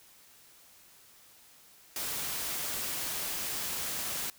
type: noise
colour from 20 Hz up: white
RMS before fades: -35 dBFS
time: 1.96-4.3 s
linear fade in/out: 2 ms
effects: white hiss -58 dBFS RMS until 4.38 s